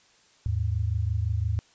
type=tone pair together; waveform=sine; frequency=80.1 / 105.97 Hz; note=E2 / G#2; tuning=-49 / +35 cents; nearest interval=perfect fourth; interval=484 cents; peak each=-27 / -26 dBFS; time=0.46-1.59 s; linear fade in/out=0 ms; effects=white hiss -60 dBFS RMS until 1.74 s + resampled to 16000 Hz